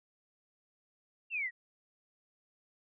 sine exponential sweep, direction down, 2794 to 1863 Hz, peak -32 dBFS, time 1.3-1.51 s, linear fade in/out 50 ms, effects none

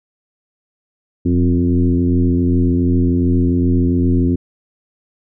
sine tone with frequency modulation, 175.9 Hz, F3, 13 cents sharp, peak -11 dBFS, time 1.25-4.36 s, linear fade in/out 10 ms, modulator 87.3 Hz, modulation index 1.7, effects none

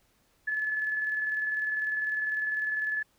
sine tone with tremolo, 1722 Hz, A6, 38 cents flat, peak -26 dBFS, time 0.47-3.03 s, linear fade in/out 10 ms, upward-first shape square, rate 20 Hz, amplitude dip 30%, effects pink hiss -68 dBFS RMS until 3.18 s

